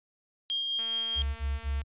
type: tone with tremolo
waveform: sine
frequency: 3220 Hz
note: G7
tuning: 46 cents sharp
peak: -27 dBFS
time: 0.5-1.22 s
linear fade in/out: 0 ms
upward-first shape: sine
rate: 4.8 Hz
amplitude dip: 25%
type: click train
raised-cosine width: 0.3 ms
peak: -31 dBFS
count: 234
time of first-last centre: 0.79-1.816 s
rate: 227 Hz
type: tone bursts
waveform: sine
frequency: 69.4 Hz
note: C#2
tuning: 3 cents sharp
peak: -27 dBFS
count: 3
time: 1.15-1.838 s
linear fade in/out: 50 ms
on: 210 ms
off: 29 ms
effects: resampled to 8000 Hz